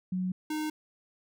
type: tone pair in turn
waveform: sine / square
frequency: 184.1 / 307.6 Hz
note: F#3 / D#4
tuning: -8 / -20 cents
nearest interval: major sixth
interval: 888 cents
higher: second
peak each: -28 / -31 dBFS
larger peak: first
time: 0.12-0.32 / 0.5-0.7 s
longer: neither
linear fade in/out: 5 ms
effects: none